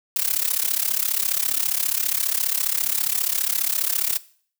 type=noise with amplitude modulation; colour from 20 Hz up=blue; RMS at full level=-19 dBFS; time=0.16-4.18 s; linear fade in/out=2 ms; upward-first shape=sine; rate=34.8 Hz; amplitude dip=90%; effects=noise-tail reverb RT60 0.5 s tail -19 dB re dry